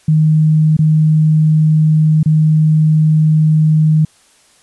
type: tone with dropouts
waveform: sine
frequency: 155.56 Hz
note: D#3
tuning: in tune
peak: -7 dBFS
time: 0.08-4.05 s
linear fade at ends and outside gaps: 5 ms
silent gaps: 0.768-0.789 / 2.231-2.258 s
effects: white hiss -50 dBFS RMS until 4.62 s + resampled to 24000 Hz

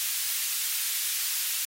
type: high-pass noise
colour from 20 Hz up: white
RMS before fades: -29 dBFS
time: 0-1.65 s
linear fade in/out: 0 ms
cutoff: 2200 Hz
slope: 12 dB/octave
effects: AAC 48 kbps

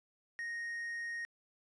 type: tone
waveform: triangle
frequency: 1864.7 Hz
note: A#6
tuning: in tune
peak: -36 dBFS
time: 0.39-1.25 s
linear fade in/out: 0 ms
effects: resampled to 22050 Hz

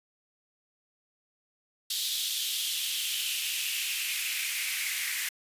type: noise with high-pass filter sweep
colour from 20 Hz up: white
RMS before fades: -31 dBFS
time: 1.9-5.29 s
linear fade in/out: 5 ms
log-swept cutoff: 3700 to 2000 Hz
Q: 3.7
effects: resampled to 32000 Hz

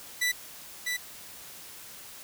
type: tone with echo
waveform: sawtooth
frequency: 1975.5 Hz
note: B6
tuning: in tune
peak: -21 dBFS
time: 0.21-0.32 s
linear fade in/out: 10 ms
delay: 650 ms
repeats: 1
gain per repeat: -4 dB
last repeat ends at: 0.97 s
effects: white hiss -46 dBFS RMS until 2.23 s

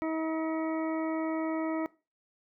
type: harmonic tone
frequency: 319.7 Hz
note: D#4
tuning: 47 cents sharp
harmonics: 1 / 2 / 3 / 4 / 6 / 7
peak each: -30 / -36 / -40 / -42 / -46 / -47 dBFS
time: 0.02-1.86 s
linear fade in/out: 0 ms
effects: noise-tail reverb RT60 0.3 s tail -20 dB re dry

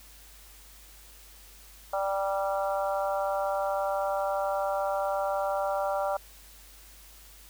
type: harmonic tone with a mistuned harmonic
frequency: 196 Hz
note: G3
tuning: in tune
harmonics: 3 / 4 / 5 / 6 / 7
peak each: -29 / -31 / -37 / -38 / -37 dBFS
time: 1.93-6.17 s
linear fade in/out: 5 ms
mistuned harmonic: 5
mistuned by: -28 cents
effects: added 50 Hz sine -53 dBFS peak until 7.49 s + white hiss -53 dBFS RMS until 7.49 s

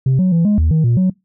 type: tone with pitch steps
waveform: sine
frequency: 131.8 / 184.9 / 167.5 / 208.1 / 79 / 158.4 / 118.6 / 185.7 Hz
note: C3 / F#3 / E3 / G#3 / D#2 / D#3 / A#2 / F#3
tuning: +13 / -1 / +28 / +4 / +27 / +31 / +30 / +7 cents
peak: -8 dBFS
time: 0.06-1.1 s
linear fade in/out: 5 ms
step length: 130 ms
effects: noise-tail reverb RT60 0.2 s tail -25 dB re dry + tanh soft clip ceiling -9 dBFS

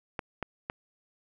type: clicks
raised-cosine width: 0.5 ms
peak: -17 dBFS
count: 3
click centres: 0.192 / 0.427 / 0.699 s
effects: none

